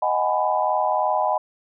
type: chord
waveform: sine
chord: G# minor seventh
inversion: second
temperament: just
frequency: 623 / 747.5 / 830.6 / 996.7 Hz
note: D#5 / F#5 / G#5 / B5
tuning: +2 / +17 / 0 / +16 cents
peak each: -24 dBFS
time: 0.02-1.38 s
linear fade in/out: 5 ms
effects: none